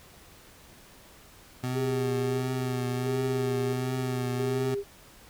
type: tone with vibrato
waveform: 25% pulse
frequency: 125.6 Hz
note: B2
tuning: 30 cents sharp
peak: -25 dBFS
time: 1.63-4.75 s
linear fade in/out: 10 ms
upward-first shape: triangle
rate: 1.4 Hz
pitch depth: 40 cents each way
type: tone with tremolo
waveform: sine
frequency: 401.4 Hz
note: G4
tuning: 41 cents sharp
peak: -28 dBFS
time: 1.73-4.84 s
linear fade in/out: 50 ms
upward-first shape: square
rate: 0.75 Hz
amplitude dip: 55%
effects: pink hiss -53 dBFS RMS until 5.29 s